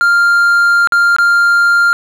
triangle tone with dropouts, 1396.9 Hz, F6, in tune, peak -5 dBFS, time 0.01-1.93 s, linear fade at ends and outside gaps 0 ms, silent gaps 0.873-0.922 / 1.164-1.185 s, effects none

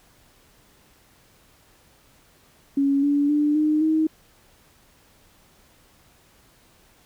sine tone with pitch steps, 278.1 / 286.9 / 296 / 305.4 / 315.1 Hz, C#4 / D4 / D4 / D#4 / D#4, +6 / -40 / +14 / -32 / +22 cents, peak -17 dBFS, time 2.77-4.07 s, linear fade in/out 5 ms, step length 260 ms, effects pink hiss -57 dBFS RMS until 7.05 s

